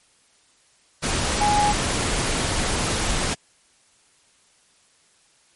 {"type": "tone in noise", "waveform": "sine", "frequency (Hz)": 831, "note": "G#5", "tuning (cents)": 1, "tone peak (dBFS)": -17, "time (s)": [1.4, 1.73], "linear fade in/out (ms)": 20, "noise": "pink", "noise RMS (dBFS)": -23, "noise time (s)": [1.02, 3.35], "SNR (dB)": 3, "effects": ["white hiss -59 dBFS RMS until 5.55 s", "MP3 48 kbps"]}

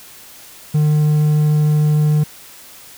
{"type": "tone", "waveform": "triangle", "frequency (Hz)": 151.1, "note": "D3", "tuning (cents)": 50, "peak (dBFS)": -9, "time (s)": [0.74, 2.24], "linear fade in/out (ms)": 10, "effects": ["white hiss -40 dBFS RMS until 2.97 s"]}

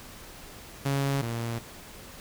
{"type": "tone pair in turn", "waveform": "sawtooth", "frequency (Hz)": [138.5, 116.46], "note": ["C#3", "A#2"], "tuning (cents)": [-1, -1], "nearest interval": "minor third", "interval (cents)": 300, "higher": "first", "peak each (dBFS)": [-21, -26], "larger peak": "first", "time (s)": [[0.85, 1.22], [1.22, 1.59]], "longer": "neither", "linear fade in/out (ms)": 10, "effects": ["pink hiss -46 dBFS RMS until 2.2 s"]}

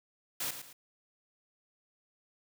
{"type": "noise with echo", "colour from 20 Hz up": "white", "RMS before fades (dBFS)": -35, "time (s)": [0.4, 0.51], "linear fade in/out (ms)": 5, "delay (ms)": 110, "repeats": 2, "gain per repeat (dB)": -9, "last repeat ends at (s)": 0.73, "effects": ["high-pass 100 Hz 12 dB/octave"]}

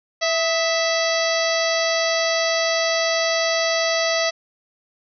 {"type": "harmonic tone with a mistuned harmonic", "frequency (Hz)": 659.3, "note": "E5", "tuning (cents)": 0, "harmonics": [1, 2, 3, 4, 5, 6, 7, 8, 9], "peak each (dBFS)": [-21, -29, -25, -31, -31, -30, -28, -31, -30], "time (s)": [0.21, 4.31], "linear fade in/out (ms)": 20, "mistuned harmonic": 2, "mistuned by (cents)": -61, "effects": []}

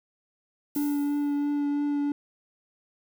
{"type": "noise with exponential decay", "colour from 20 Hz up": "violet", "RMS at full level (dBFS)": -36, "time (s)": [0.75, 1.67], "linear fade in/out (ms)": 2, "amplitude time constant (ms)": 200}
{"type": "tone with vibrato", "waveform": "triangle", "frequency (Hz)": 289, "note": "D4", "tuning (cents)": -28, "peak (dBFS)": -22, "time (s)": [0.76, 2.12], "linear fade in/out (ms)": 2, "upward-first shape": "triangle", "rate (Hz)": 3, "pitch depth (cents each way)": 13}
{"effects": []}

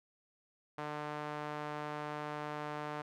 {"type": "tone with band-pass filter", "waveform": "sawtooth", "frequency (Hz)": 149.5, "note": "D3", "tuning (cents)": 31, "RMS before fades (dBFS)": -41, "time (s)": [0.78, 3.02], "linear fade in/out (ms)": 5, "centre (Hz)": 1000, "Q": 1, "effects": []}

